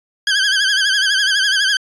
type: tone with vibrato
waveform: 20% pulse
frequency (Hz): 1600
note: G6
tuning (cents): +35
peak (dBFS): -8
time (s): 0.27-1.77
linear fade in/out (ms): 2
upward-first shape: sine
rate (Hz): 12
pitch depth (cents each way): 87
effects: resampled to 22050 Hz